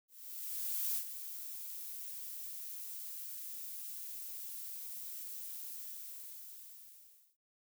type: noise with ADSR envelope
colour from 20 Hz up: violet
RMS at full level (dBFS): -35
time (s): 0.08-7.37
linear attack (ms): 880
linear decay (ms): 77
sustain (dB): -10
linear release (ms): 1700
effects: none